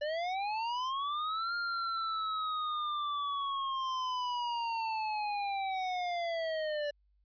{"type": "linear two-way sweep", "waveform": "square", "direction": "up then down", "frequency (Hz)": [579, 1407, 579], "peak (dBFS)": -33, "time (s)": [0.01, 6.91], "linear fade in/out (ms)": 10, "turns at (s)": 1.55, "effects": ["added 50 Hz sine -67 dBFS peak until 7.24 s", "resampled to 11025 Hz"]}